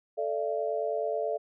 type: chord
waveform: sine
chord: A suspended fourth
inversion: none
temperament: equal with one note detuned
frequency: 440 / 587.3 / 676.6 Hz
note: A4 / D5 / E5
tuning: 0 / 0 / +45 cents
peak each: -32 dBFS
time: 0.17-1.38 s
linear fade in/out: 20 ms
effects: none